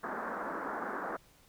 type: band-pass noise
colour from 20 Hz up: white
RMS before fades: -38 dBFS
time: 0.03-1.17 s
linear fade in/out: 10 ms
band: 190 to 1600 Hz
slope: 48 dB/octave
effects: pink hiss -63 dBFS RMS until 1.48 s